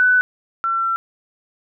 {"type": "tone pair in turn", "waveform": "sine", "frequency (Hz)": [1496, 1349.5], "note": ["F#6", "E6"], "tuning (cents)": [19, 40], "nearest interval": "major second", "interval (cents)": 179, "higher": "first", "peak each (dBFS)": [-11, -17], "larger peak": "first", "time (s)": [[0, 0.21], [0.64, 0.96]], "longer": "second", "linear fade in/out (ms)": 0, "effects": []}